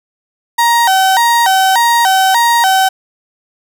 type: tone with vibrato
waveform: 35% pulse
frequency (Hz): 847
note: G#5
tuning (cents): +34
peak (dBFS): -6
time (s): 0.58-2.89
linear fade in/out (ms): 10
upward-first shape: square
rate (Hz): 1.7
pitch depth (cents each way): 180
effects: none